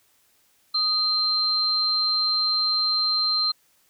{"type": "tone pair together", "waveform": "sine", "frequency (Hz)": [1244.5, 4140], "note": ["D#6", "C8"], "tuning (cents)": [0, -19], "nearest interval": "octave + major sixth", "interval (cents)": 2081, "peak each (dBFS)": [-31, -20], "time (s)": [0.74, 3.52], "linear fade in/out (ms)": 10, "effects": ["white hiss -63 dBFS RMS until 3.89 s"]}